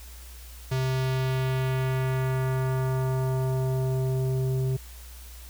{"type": "tone with low-pass filter sweep", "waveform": "square", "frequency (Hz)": 130.7, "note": "C3", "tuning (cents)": -1, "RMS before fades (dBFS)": -26, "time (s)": [0.71, 4.77], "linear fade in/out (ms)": 10, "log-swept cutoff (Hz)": [5800, 350], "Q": 1.1, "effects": ["added 60 Hz sine -42 dBFS peak until 5.49 s", "white hiss -49 dBFS RMS until 5.49 s"]}